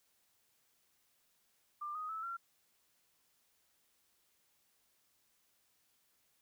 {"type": "tone with pitch steps", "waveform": "sine", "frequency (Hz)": [1192, 1248.4, 1307.4, 1369.2], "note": ["D6", "D#6", "E6", "F6"], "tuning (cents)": [25, 5, -15, -35], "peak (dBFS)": -39, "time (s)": [1.81, 2.37], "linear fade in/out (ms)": 10, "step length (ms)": 140, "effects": ["white hiss -75 dBFS RMS until 6.41 s"]}